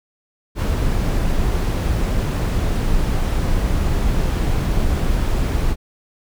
brown noise, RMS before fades -18 dBFS, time 0.55-5.76 s, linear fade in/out 50 ms, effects none

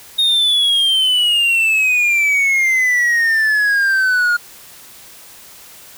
triangle exponential sweep, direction down, 3729 to 1418 Hz, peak -10 dBFS, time 0.18-4.37 s, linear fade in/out 10 ms, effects white hiss -40 dBFS RMS until 5.97 s

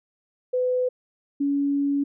sine tone pair in turn, 503 / 282.3 Hz, B4 / C#4, +32 / +32 cents, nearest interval minor seventh, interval 1000 cents, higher first, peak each -20 dBFS, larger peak neither, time 0.53-0.89 / 1.4-2.04 s, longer second, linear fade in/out 10 ms, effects none

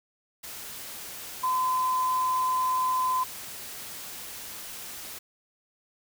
sine tone in noise, 1022 Hz, C6, 41 cents flat, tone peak -23 dBFS, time 1.43-3.24 s, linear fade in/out 10 ms, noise white, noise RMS -40 dBFS, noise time 0.43-5.19 s, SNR +14 dB, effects none

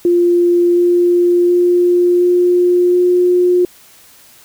sine tone with pitch steps, 348.8 / 351 / 353.3 / 355.5 / 357.8 Hz, F4 / F4 / F4 / F4 / F4, -2 / +9 / +20 / +31 / +42 cents, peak -8 dBFS, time 0.05-3.65 s, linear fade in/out 2 ms, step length 720 ms, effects white hiss -44 dBFS RMS until 4.44 s

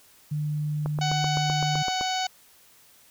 sine tone, 150 Hz, D3, 37 cents sharp, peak -25 dBFS, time 0.31-1.83 s, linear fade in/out 10 ms
click train, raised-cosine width 1 ms, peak -18 dBFS, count 10, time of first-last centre 0.86-2.011 s, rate 7.82 Hz
harmonic tone, 747 Hz, F#5, 16 cents sharp, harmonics 1 / 2 / 3 / 4 / 5 / 6 / 7 / 8 / 9, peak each -27 / -36 / -37 / -34 / -36 / -35 / -41 / -41 / -39 dBFS, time 1.01-2.27 s, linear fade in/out 5 ms
effects white hiss -56 dBFS RMS until 3.1 s

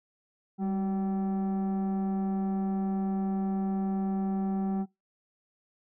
sine tone with frequency modulation, 196 Hz, G3, in tune, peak -25 dBFS, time 0.58-4.86 s, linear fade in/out 50 ms, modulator 573 Hz, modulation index 0.51, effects noise-tail reverb RT60 0.2 s tail -23 dB re dry + tanh soft clip ceiling -25 dBFS

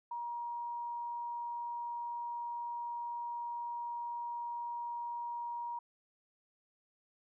sine tone, 949 Hz, A#5, 31 cents sharp, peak -37 dBFS, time 0.11-5.79 s, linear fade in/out 5 ms, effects none

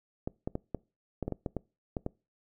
clicks, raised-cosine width 2 ms, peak -19 dBFS, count 11, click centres 0.275 / 0.475 / 0.554 / 0.747 / 1.227 / 1.28 / 1.323 / 1.462 / 1.567 / 1.968 / 2.064 s, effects noise-tail reverb RT60 0.3 s tail -24 dB re dry

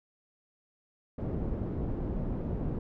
pink low-pass noise, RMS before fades -33 dBFS, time 1.18-2.79 s, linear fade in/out 5 ms, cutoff 390 Hz, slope 12 dB/octave, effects none

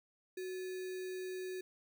sine tone with sample-and-hold, 370 Hz, F#4, in tune, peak -39 dBFS, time 0.37-1.61 s, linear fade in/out 5 ms, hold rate 2100 Hz, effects none

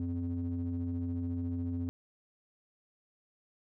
triangle ring-modulated tone, 84 Hz, E2, 33 cents sharp, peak -27 dBFS, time 0-1.89 s, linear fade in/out 0 ms, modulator 175 Hz, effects none

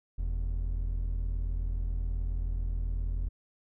triangle tone pair together, 43.6 / 82.41 Hz, F1 / E2, -2 / 0 cents, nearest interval major seventh, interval 1102 cents, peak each -27 / -36 dBFS, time 0.18-3.29 s, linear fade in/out 10 ms, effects none

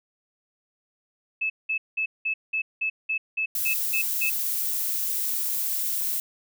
sine tone bursts, 2607 Hz, E7, 20 cents flat, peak -23 dBFS, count 11, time 1.41-4.3 s, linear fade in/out 10 ms, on 90 ms, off 190 ms
violet noise, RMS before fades -27 dBFS, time 3.55-6.2 s, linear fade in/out 2 ms
effects none

